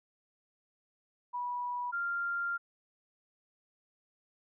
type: tone pair in turn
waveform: sine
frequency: 977 / 1392.5 Hz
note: B5 / F6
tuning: -19 / -5 cents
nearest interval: tritone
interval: 614 cents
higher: second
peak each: -33 / -31 dBFS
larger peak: second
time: 1.33-1.92 / 1.92-2.58 s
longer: second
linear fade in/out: 20 ms
effects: none